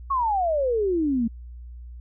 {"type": "exponential sweep", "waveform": "sine", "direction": "down", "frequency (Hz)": [1128, 220], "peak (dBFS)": -20, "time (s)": [0.1, 1.28], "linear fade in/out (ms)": 10, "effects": ["added 60 Hz sine -37 dBFS peak until 2 s"]}